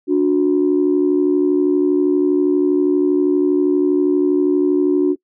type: tone pair together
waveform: sine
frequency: 292.2 / 364.7 Hz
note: D4 / F#4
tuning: -9 / -25 cents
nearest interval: major third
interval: 384 cents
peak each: -14 dBFS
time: 0.07-5.16 s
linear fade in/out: 50 ms
effects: noise-tail reverb RT60 0.1 s tail -24 dB re dry + tanh soft clip ceiling -6 dBFS